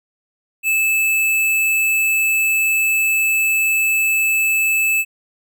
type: tone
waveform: square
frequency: 2619 Hz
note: E7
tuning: 12 cents flat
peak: -15 dBFS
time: 0.63-5.05 s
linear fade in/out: 50 ms
effects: none